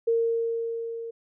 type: tone with level ramp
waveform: sine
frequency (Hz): 460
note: A#4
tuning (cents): -23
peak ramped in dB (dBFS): -19 to -33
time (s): 0.07-1.11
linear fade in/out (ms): 10
effects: none